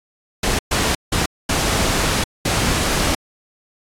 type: noise bursts at uneven times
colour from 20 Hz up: pink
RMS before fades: -18 dBFS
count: 5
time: 0.43-0.59 / 0.71-0.95 / 1.12-1.26 / 1.49-2.24 / 2.45-3.15 s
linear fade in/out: 5 ms
effects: low-pass 10000 Hz 12 dB/octave + AAC 64 kbps